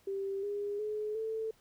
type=tone with pitch steps; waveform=sine; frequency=392 / 408.2 / 425 / 442.6 Hz; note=G4 / G#4 / G#4 / A4; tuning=0 / -30 / +40 / +10 cents; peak=-33 dBFS; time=0.07-1.51 s; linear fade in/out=5 ms; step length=360 ms; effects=pink hiss -67 dBFS RMS until 1.6 s